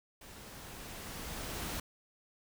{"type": "noise with level ramp", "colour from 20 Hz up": "pink", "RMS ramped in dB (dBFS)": [-52, -38], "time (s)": [0.21, 1.8], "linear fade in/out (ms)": 5, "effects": []}